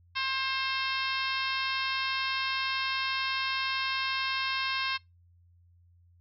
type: harmonic tone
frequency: 531 Hz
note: C5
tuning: 25 cents sharp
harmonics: 2 / 3 / 4 / 5 / 6 / 7 / 8 / 9 / 10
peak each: -34 / -36 / -37 / -35 / -39 / -37 / -40 / -43 / -42 dBFS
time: 0.15-4.98 s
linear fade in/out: 20 ms
effects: noise-tail reverb RT60 0.2 s tail -24 dB re dry + added 87 Hz sine -58 dBFS peak until 6.2 s